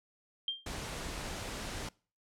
sine tone with exponential decay, 3182 Hz, G7, 25 cents sharp, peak -28 dBFS, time 0.48-0.66 s, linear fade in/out 2 ms, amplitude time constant 39 ms
pink noise, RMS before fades -40 dBFS, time 0.66-1.89 s, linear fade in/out 5 ms
effects noise-tail reverb RT60 0.4 s tail -24 dB re dry + low-pass 9000 Hz 12 dB/octave

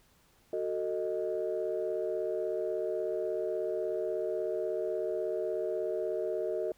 sine chord, D# diminished, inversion first, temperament equal with one note detuned, 370 / 446.4 / 622.3 Hz, F#4 / A4 / D#5, 0 / +25 / 0 cents, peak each -34 dBFS, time 0.53-6.72 s, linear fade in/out 2 ms, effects tanh soft clip ceiling -22 dBFS + pink hiss -66 dBFS RMS until 6.77 s

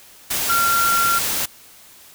sine tone in noise, 1377 Hz, F6, 25 cents flat, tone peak -16 dBFS, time 0.49-1.19 s, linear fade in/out 10 ms, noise white, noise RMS -22 dBFS, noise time 0.3-1.46 s, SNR +3 dB, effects white hiss -46 dBFS RMS until 2.14 s

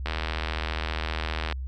click train, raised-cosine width 0.3 ms, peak -13 dBFS, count 118, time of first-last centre 0.06-1.524 s, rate 79.9 Hz, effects added 65 Hz sine -30 dBFS peak until 1.67 s

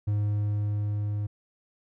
triangle tone with level ramp, 103.83 Hz, G#2, in tune, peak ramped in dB -21 to -25 dBFS, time 0.07-1.27 s, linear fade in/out 10 ms, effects none

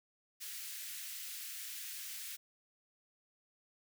white high-pass noise, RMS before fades -45 dBFS, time 0.4-2.37 s, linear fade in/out 20 ms, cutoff 1700 Hz, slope 24 dB/octave, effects none

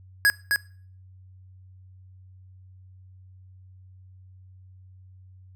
square tone with echo, 1661.2 Hz, G#6, in tune, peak -16 dBFS, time 0.25-0.3 s, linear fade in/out 0 ms, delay 260 ms, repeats 1, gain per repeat -4 dB, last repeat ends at 0.56 s, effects noise-tail reverb RT60 0.5 s tail -23 dB re dry + added 93 Hz sine -47 dBFS peak until 5.55 s

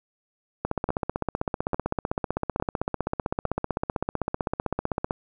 two click trains, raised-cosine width 1 ms, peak -12 / -11 dBFS, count 4 / 71, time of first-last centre 0.89-3.454 / 0.65-5.109 s, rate 1.17 / 15.7 Hz, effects none

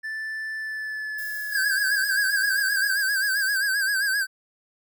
triangle tone with pitch glide, 1760 to 1623.3 Hz, A6 to G#6, 0 to -40 cents, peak -27 dBFS, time 0.03-2.95 s, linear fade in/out 20 ms, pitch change -140 cents, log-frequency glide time 0.57-2.79 s
violet noise, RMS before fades -40 dBFS, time 1.18-3.58 s, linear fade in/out 5 ms
square tone with vibrato, 1598 Hz, G6, 33 cents sharp, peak -22 dBFS, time 1.51-4.27 s, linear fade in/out 50 ms, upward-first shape sine, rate 7.6 Hz, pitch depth 82 cents each way
effects none

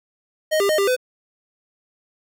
square tone with pitch steps, 623 / 399.1 / 618 / 397.2 / 505 Hz, D#5 / G4 / D#5 / G4 / B4, +2 / +31 / -12 / +23 / +39 cents, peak -17 dBFS, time 0.51-0.965 s, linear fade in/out 20 ms, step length 91 ms, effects none

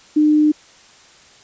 sine tone, 302.8 Hz, D#4, 47 cents flat, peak -10 dBFS, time 0.16-0.52 s, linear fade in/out 10 ms, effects white hiss -47 dBFS RMS until 1.43 s + resampled to 16000 Hz

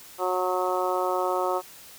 harmonic tone, 182.9 Hz, F#3, 20 cents flat, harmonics 2 / 3 / 4 / 5 / 6 / 7, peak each -29 / -29 / -30 / -31 / -32 / -32 dBFS, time 0.18-1.62 s, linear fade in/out 50 ms, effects white hiss -47 dBFS RMS until 1.98 s

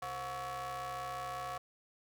35% pulse ring-modulated tone, 197.6 Hz, G3, 14 cents sharp, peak -34 dBFS, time 0.02-1.58 s, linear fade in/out 5 ms, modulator 922 Hz, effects 12-bit

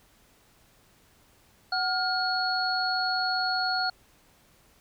sine tone cluster, 745 / 1418 / 4350 Hz, F#5 / F6 / C#8, +12 / +26 / -33 cents, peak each -29 dBFS, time 1.72-3.9 s, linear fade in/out 5 ms, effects pink hiss -61 dBFS RMS until 4.8 s

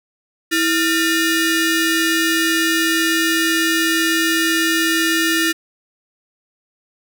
sawtooth ring-modulated tone, 1064 Hz, C6, 29 cents sharp, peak -8 dBFS, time 0.51-5.53 s, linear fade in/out 20 ms, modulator 737 Hz, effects none

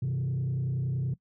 sine tone with frequency modulation, 130.81 Hz, C3, in tune, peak -25 dBFS, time 0.02-1.14 s, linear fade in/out 5 ms, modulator 30.6 Hz, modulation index 0.66, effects noise-tail reverb RT60 0.1 s tail -19 dB re dry + tanh soft clip ceiling -25 dBFS

